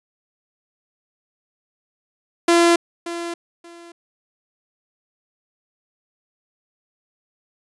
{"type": "tone with echo", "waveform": "sawtooth", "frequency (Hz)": 341.1, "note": "F4", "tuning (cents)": -41, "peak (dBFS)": -8, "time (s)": [2.48, 2.76], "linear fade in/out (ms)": 5, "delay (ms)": 580, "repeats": 2, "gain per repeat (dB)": -14, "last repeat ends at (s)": 3.92, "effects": ["resampled to 24000 Hz"]}